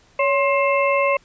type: harmonic tone with a mistuned harmonic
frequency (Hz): 531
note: C5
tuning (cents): +25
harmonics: 1 / 2 / 4 / 5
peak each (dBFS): -18 / -21 / -24 / -25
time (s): 0.19-1.17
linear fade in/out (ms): 5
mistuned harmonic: 1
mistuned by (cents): +95
effects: pink hiss -55 dBFS RMS until 1.24 s + resampled to 16000 Hz